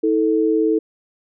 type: tone pair together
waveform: sine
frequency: 321.1 / 440 Hz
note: E4 / A4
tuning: -45 / 0 cents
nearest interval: perfect fourth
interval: 545 cents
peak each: -17 dBFS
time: 0.03-0.79 s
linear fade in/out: 10 ms
effects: none